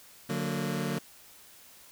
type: chord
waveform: sawtooth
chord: D augmented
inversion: none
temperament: just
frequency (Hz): 146.83 / 183.54 / 229.4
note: D3 / F#3 / A#3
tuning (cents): 0 / -14 / -28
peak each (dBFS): -30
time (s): 0.29-0.99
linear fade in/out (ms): 10
effects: white hiss -54 dBFS RMS until 1.91 s